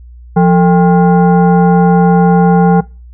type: tone with frequency modulation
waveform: sine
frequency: 174.61 Hz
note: F3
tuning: in tune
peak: -4 dBFS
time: 0.36-2.81 s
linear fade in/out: 10 ms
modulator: 621 Hz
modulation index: 0.89
effects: noise-tail reverb RT60 0.3 s tail -22 dB re dry + added 60 Hz sine -31 dBFS peak until 3.13 s